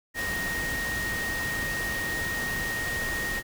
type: tone in noise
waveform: sine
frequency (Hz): 1864.7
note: A#6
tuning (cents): 0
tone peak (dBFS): -29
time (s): 0.14-3.43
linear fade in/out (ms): 50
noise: pink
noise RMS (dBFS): -34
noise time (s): 0.14-3.43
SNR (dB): +2
effects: none